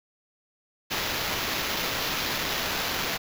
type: noise with sample-and-hold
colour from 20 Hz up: white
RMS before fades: -29 dBFS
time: 0.9-3.18 s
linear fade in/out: 20 ms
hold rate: 8820 Hz
effects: none